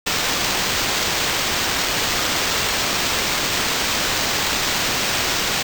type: noise with sample-and-hold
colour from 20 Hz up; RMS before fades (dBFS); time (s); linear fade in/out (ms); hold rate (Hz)
white; -21; 0.06-5.63; 10; 11025
effects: none